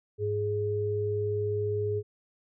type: tone pair together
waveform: sine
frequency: 102.7 / 417.6 Hz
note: G#2 / G#4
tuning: -19 / +10 cents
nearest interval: 2 octaves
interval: 2429 cents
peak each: -31 / -28 dBFS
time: 0.18-2.03 s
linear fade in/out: 50 ms
effects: none